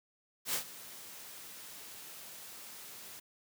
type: noise with ADSR envelope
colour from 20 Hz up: white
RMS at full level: -32 dBFS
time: 0.45-3.2 s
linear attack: 86 ms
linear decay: 97 ms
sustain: -17 dB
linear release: 10 ms
effects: high-pass 100 Hz 12 dB/octave